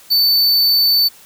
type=tone; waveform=square; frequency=4522 Hz; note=C#8; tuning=34 cents sharp; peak=-11 dBFS; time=0.1-1.09 s; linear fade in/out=20 ms; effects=white hiss -44 dBFS RMS until 1.25 s